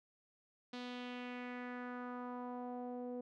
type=tone with low-pass filter sweep; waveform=sawtooth; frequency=246.9 Hz; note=B3; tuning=in tune; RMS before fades=-45 dBFS; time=0.73-3.21 s; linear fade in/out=5 ms; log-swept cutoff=4100 to 520 Hz; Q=2.4; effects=none